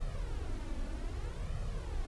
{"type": "noise with flanger", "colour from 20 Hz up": "brown", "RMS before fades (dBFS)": -37, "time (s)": [0, 2.07], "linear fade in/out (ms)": 20, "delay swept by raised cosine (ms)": [1.6, 3.5], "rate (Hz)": 0.63, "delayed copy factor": 0.65, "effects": ["resampled to 24000 Hz"]}